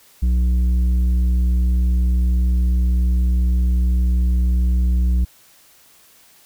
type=tone with tanh clipping; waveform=sine; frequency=61.3 Hz; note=B1; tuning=12 cents flat; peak=-15 dBFS; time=0.22-5.25 s; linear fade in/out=10 ms; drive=7 dB; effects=white hiss -51 dBFS RMS until 6.45 s